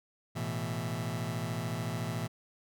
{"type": "chord", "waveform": "sawtooth", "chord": "A suspended second", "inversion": "none", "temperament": "just", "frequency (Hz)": [110, 123.75, 165], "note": ["A2", "B2", "E3"], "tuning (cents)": [0, 4, 2], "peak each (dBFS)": -33, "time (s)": [0.35, 2.28], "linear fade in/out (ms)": 20, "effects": []}